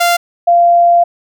sawtooth / sine tone pair in turn, 694 / 691.5 Hz, F5 / F5, -11 / -17 cents, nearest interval unison, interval 6 cents, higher first, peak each -5 dBFS, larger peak neither, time 0-0.17 / 0.47-1.04 s, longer second, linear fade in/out 10 ms, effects none

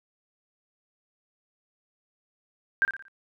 sine tone with echo, 1586 Hz, G6, 20 cents sharp, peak -18 dBFS, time 2.82-2.85 s, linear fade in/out 0 ms, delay 58 ms, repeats 4, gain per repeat -8 dB, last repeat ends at 3.082 s, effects none

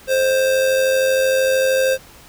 square tone with amplitude modulation, 526 Hz, C5, 9 cents sharp, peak -13 dBFS, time 0.07-1.98 s, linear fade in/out 50 ms, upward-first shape sine, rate 93 Hz, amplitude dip 40%, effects pink hiss -44 dBFS RMS until 2.28 s

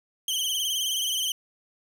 sawtooth tone with vibrato, 3093 Hz, G7, 24 cents flat, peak -22 dBFS, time 0.28-1.32 s, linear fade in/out 2 ms, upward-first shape triangle, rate 19 Hz, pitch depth 91 cents each way, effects none

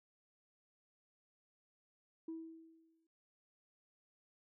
sine tone with exponential decay, 325.3 Hz, E4, 23 cents flat, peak -39 dBFS, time 2.28-3.07 s, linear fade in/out 5 ms, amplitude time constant 170 ms, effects tanh soft clip ceiling -38 dBFS

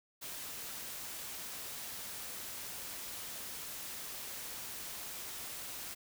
white noise, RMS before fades -44 dBFS, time 0.21-5.95 s, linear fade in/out 20 ms, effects none

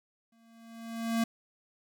square tone with exponential growth, 228.5 Hz, A#3, 34 cents flat, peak -25 dBFS, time 0.32-1.24 s, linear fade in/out 5 ms, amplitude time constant 200 ms, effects none

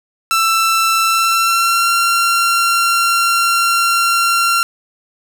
sawtooth tone with pitch glide, 1333 to 1372.9 Hz, E6 to F6, +19 to -30 cents, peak -8 dBFS, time 0.31-4.63 s, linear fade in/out 0 ms, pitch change +51 cents, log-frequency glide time 1.05-1.91 s, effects none

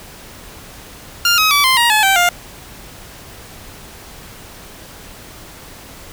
15% pulse tone with pitch steps, 1400 / 1269.1 / 1150.4 / 1042.8 / 945.2 / 856.8 / 776.7 / 704.1 Hz, F6 / D#6 / D6 / C6 / A#5 / A5 / G5 / F5, +4 / +34 / -36 / -6 / +24 / -46 / -16 / +14 cents, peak -4 dBFS, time 1.25-2.29 s, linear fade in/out 2 ms, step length 130 ms, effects pink hiss -37 dBFS RMS until 6.12 s

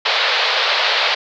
white band-pass noise, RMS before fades -17 dBFS, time 0.05-1.15 s, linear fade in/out 10 ms, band 460 to 4500 Hz, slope 48 dB/octave, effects none

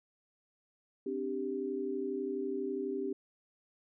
sine chord, C suspended second, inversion none, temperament equal, 261.6 / 293.7 / 392 Hz, C4 / D4 / G4, 0 / 0 / 0 cents, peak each -39 / -40 / -35 dBFS, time 1.06-3.13 s, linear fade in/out 5 ms, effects none

